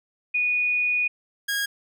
sine / sawtooth tone pair in turn, 2465 / 1637.3 Hz, D#7 / G#6, -17 / -25 cents, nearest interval perfect fifth, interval 708 cents, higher first, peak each -20 dBFS, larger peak neither, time 0.34-1.08 / 1.48-1.66 s, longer first, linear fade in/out 10 ms, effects none

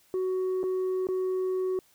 sine tone with dropouts, 372.5 Hz, F#4, 12 cents sharp, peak -23 dBFS, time 0.14-1.79 s, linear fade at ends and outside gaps 1 ms, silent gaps 0.631-0.638 / 1.07-1.087 s, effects tanh soft clip ceiling -25 dBFS + white hiss -63 dBFS RMS until 1.94 s

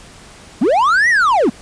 triangle linear two-way sweep, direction up then down, 185.9 to 1989 to 185.9 Hz, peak -8 dBFS, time 0.61-1.5 s, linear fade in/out 10 ms, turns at 1.09 s, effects pink hiss -40 dBFS RMS until 1.61 s + resampled to 22050 Hz

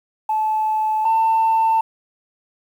sine tone pair in turn, 867 / 894.5 Hz, A5 / A5, -26 / +28 cents, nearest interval minor second, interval 54 cents, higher second, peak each -16 / -12 dBFS, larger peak second, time 0.29-1.05 / 1.05-1.81 s, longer neither, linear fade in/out 5 ms, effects tanh soft clip ceiling -11 dBFS + 8-bit

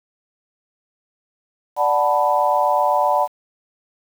sine chord, B minor seventh, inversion first, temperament equal, 587.3 / 740 / 880 / 987.8 Hz, D5 / F#5 / A5 / B5, 0 / 0 / 0 / 0 cents, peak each -20 dBFS, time 1.76-3.28 s, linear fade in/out 50 ms, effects 7-bit

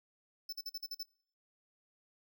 square tone bursts, 5274 Hz, E8, in tune, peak -39 dBFS, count 7, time 0.49-1.031 s, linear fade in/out 5 ms, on 37 ms, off 47 ms, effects noise-tail reverb RT60 0.6 s tail -24 dB re dry

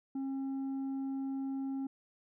sine tone with tanh clipping, 270 Hz, C#4, 45 cents flat, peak -35 dBFS, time 0.15-1.87 s, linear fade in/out 5 ms, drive 4 dB, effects none

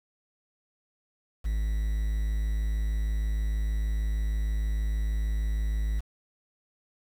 triangle tone with quantisation, 53.2 Hz, G#1, 42 cents sharp, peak -23 dBFS, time 1.44-6.01 s, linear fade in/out 20 ms, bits 8, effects none

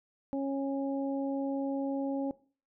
harmonic tone, 274.5 Hz, C#4, 17 cents flat, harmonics 1 / 2 / 3, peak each -31 / -36 / -43 dBFS, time 0.33-2.31 s, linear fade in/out 0 ms, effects noise-tail reverb RT60 0.4 s tail -19 dB re dry

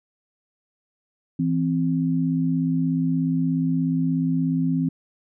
sine tone pair together, 164.8 / 261.6 Hz, E3 / C4, 0 / 0 cents, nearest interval minor sixth, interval 800 cents, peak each -22 dBFS, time 1.39-4.89 s, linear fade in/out 5 ms, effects none

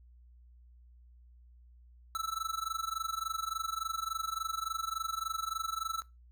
square tone with amplitude modulation, 1318.5 Hz, E6, in tune, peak -31 dBFS, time 2.15-6.02 s, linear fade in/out 0 ms, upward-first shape sine, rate 23.5 Hz, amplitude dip 90%, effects noise-tail reverb RT60 0.2 s tail -18 dB re dry + added 60 Hz sine -55 dBFS peak until 6.31 s

